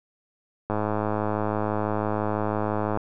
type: click train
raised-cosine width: 1 ms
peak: -12 dBFS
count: 242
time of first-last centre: 0.7-2.974 s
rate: 106 Hz
effects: none